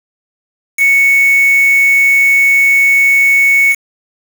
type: tone with quantisation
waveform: sine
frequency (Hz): 2217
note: C#7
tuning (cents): 0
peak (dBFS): -6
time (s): 0.77-3.76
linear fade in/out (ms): 50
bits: 3
effects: none